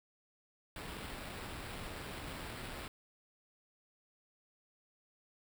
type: noise with sample-and-hold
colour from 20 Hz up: pink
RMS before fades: -45 dBFS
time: 0.76-2.88 s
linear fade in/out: 2 ms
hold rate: 6300 Hz
effects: none

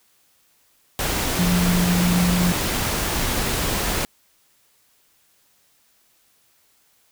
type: tone in noise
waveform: sine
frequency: 177.3 Hz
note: F3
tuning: 26 cents sharp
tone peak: -17 dBFS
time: 1.39-2.52 s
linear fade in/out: 0 ms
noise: pink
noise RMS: -23 dBFS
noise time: 0.99-4.05 s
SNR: +3 dB
effects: white hiss -61 dBFS RMS until 7.11 s

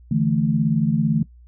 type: chord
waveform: sine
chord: D suspended second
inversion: none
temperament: equal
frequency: 146.83 / 164.81 / 220 Hz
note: D3 / E3 / A3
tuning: 0 / 0 / 0 cents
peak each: -21 / -21 / -20 dBFS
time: 0.11-1.23 s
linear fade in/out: 5 ms
effects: noise-tail reverb RT60 0.1 s tail -19 dB re dry + added 60 Hz sine -44 dBFS peak until 1.47 s

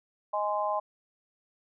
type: chord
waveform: sine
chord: Ab major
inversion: second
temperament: just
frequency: 623 / 830.6 / 1038.3 Hz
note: Eb5 / Ab5 / C6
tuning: +2 / 0 / -14 cents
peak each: -31 dBFS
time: 0.33-0.8 s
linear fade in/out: 10 ms
effects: none

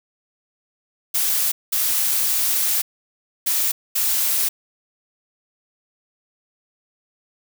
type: noise bursts at uneven times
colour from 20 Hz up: blue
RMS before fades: -20 dBFS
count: 4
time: 1.14-1.52 / 1.72-2.82 / 3.46-3.72 / 3.95-4.49 s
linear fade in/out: 10 ms
effects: none

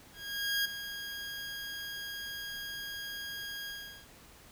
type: tone with ADSR envelope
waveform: 20% pulse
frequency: 1631 Hz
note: G#6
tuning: 32 cents flat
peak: -23 dBFS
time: 0.13-4.08 s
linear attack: 520 ms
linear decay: 9 ms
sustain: -11 dB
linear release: 410 ms
effects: pink hiss -56 dBFS RMS until 4.51 s

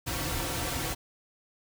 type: noise with comb filter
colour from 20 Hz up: pink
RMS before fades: -32 dBFS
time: 0.06-0.95 s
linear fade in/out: 20 ms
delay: 4.8 ms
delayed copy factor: -0.7
effects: none

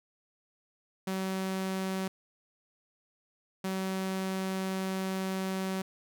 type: tone pair in turn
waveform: sawtooth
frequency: 189.8 / 189.8 Hz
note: F#3 / F#3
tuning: +44 / +44 cents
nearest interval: unison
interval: 0 cents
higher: neither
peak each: -27 dBFS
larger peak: neither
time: 1.07-2.08 / 3.64-5.82 s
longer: second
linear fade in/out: 5 ms
effects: none

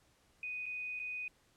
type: tone with dropouts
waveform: sine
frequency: 2489 Hz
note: D#7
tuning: in tune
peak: -38 dBFS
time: 0.43-1.28 s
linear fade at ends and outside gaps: 2 ms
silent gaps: 0.658-0.663 / 0.993-0.998 s
effects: pink hiss -70 dBFS RMS until 1.56 s + low-pass 11000 Hz 12 dB/octave

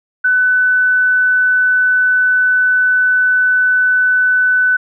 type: tone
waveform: sine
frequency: 1500 Hz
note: F#6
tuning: 23 cents sharp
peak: -9 dBFS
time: 0.24-4.77 s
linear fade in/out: 10 ms
effects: none

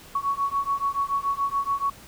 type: beating tone pair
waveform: sine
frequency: 1112 / 1119 Hz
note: C#6 / C#6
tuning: +5 / +16 cents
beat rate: 7 Hz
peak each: -26 dBFS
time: 0.15-1.9 s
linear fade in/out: 5 ms
effects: pink hiss -47 dBFS RMS until 2.07 s

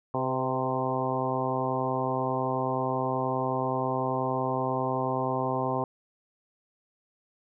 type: harmonic tone with a mistuned harmonic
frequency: 130.4 Hz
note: C3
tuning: 5 cents flat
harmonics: 1 / 2 / 3 / 4 / 5 / 6 / 7 / 8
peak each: -34 / -34 / -34 / -34 / -34 / -34 / -34 / -34 dBFS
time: 0.14-5.84 s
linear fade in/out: 2 ms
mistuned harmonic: 4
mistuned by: -28 cents
effects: none

